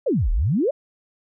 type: exponential two-way sweep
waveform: sine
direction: down then up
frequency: 622.3 to 34.75 to 622.3 Hz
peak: -17 dBFS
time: 0.06-0.71 s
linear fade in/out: 10 ms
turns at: 0.31 s
effects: none